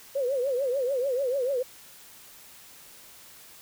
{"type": "tone with vibrato", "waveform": "sine", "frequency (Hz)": 523.3, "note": "C5", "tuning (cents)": 0, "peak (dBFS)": -24, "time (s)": [0.15, 1.63], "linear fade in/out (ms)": 10, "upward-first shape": "triangle", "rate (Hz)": 6.8, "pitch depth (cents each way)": 170, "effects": ["white hiss -50 dBFS RMS until 3.61 s"]}